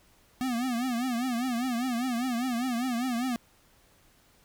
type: tone with vibrato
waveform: square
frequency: 245.6 Hz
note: B3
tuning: 9 cents flat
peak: -28 dBFS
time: 0.41-3.36 s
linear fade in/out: 0 ms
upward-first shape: triangle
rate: 5 Hz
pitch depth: 140 cents each way
effects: pink hiss -62 dBFS RMS until 4.44 s